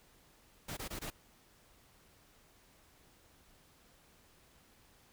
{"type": "noise bursts", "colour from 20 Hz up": "pink", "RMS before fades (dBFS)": -42, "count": 4, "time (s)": [0.68, 1.104], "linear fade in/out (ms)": 10, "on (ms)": 91, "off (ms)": 20, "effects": ["pink hiss -65 dBFS RMS until 5.12 s"]}